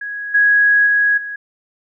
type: tone with level steps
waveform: sine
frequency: 1661.2 Hz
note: G#6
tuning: in tune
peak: -23 / -9 / -11 / -24 dBFS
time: 0.01-1.36 s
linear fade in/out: 5 ms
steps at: 0.34 / 0.86 / 1.17 s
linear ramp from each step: 10 ms
effects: none